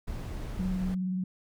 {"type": "noise", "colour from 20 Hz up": "brown", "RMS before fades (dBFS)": -36, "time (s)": [0.07, 0.95], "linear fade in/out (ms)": 10}
{"type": "tone with vibrato", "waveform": "sine", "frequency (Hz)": 185, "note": "F#3", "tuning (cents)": 0, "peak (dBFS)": -28, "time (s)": [0.59, 1.24], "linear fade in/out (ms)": 5, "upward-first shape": "sine", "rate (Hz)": 19, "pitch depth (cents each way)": 35}
{"effects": []}